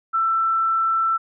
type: tone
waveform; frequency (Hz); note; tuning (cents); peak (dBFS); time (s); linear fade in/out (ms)
sine; 1334; E6; +20; -17; 0.13-1.18; 20
effects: none